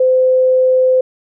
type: tone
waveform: sine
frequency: 514 Hz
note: C5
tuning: 31 cents flat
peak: -8 dBFS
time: 0-1.01 s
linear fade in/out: 5 ms
effects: none